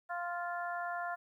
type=harmonic tone; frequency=349 Hz; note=F4; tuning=1 cent flat; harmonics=2 / 3 / 4 / 5; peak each=-38 / -43 / -41 / -45 dBFS; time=0.09-1.16 s; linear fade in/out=20 ms; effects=12-bit